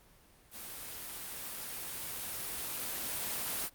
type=noise with level ramp; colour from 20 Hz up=white; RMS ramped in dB=-45 to -35 dBFS; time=0.51-3.7 s; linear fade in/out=50 ms; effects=pink hiss -62 dBFS RMS until 3.74 s + Opus 32 kbps